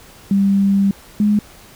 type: tone pair in turn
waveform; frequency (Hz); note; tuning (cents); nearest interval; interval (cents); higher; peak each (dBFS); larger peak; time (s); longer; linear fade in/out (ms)
sine; 197.5 / 208.5; G3 / G#3; +13 / +7; minor second; 94; second; -11; neither; 0.31-0.91 / 1.2-1.39; first; 2
effects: pink hiss -43 dBFS RMS until 1.75 s